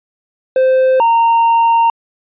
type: tone pair in turn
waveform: triangle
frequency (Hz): 520 / 922.8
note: C5 / A#5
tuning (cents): -11 / -18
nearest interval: minor seventh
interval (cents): 993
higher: second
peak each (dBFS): -6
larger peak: neither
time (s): 0.56-1 / 1-1.9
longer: second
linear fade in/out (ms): 2
effects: resampled to 8000 Hz